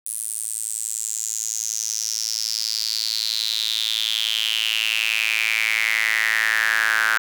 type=tone with high-pass filter sweep; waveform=sawtooth; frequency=110.6 Hz; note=A2; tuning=9 cents sharp; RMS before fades=-23 dBFS; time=0.06-7.18 s; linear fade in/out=0 ms; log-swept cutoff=9800 to 1500 Hz; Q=6.8; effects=none